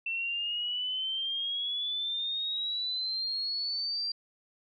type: exponential sweep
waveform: sine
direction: up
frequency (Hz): 2682 to 4744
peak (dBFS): -30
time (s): 0.06-4.12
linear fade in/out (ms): 5
effects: none